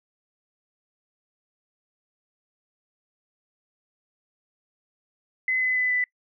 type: tone with pitch steps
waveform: sine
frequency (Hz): 2033 / 2019 / 2005 / 1991.2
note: B6 / B6 / B6 / B6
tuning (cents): +50 / +38 / +26 / +14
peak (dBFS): -21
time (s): 5.48-6.04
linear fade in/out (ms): 2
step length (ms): 140
effects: noise-tail reverb RT60 0.1 s tail -24 dB re dry